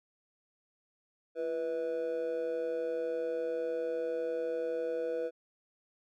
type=tone with amplitude modulation; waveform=triangle; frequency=490.9 Hz; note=B4; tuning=10 cents flat; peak=-25 dBFS; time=1.35-5.31 s; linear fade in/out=50 ms; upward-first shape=sine; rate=152 Hz; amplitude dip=85%; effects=tanh soft clip ceiling -23 dBFS